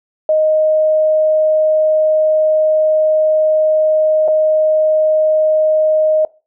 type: tone with dropouts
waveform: sine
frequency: 622 Hz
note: D#5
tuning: 1 cent flat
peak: -9 dBFS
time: 0.29-6.25 s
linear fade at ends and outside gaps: 2 ms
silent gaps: 4.279-4.283 s
effects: noise-tail reverb RT60 0.3 s tail -21 dB re dry